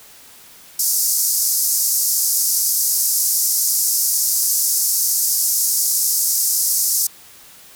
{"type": "band-pass noise", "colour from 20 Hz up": "white", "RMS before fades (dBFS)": -18, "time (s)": [0.79, 7.07], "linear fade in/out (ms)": 5, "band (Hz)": [5000, 15000], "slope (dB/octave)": 48, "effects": ["white hiss -44 dBFS RMS until 7.75 s"]}